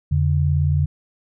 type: tone pair together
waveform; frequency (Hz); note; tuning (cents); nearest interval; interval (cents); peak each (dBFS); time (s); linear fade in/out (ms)
sine; 84.9 / 143.74; F2 / D3; -48 / -37; major sixth; 911; -18; 0.11-0.86; 10
effects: none